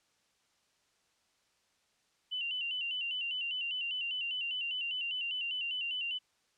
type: tone with vibrato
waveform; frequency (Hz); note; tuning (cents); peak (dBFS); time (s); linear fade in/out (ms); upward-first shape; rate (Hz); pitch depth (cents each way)
sine; 2888; F#7; -43; -33; 2.31-6.19; 20; square; 5; 68
effects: white hiss -73 dBFS RMS until 6.57 s + low-pass 7000 Hz 12 dB/octave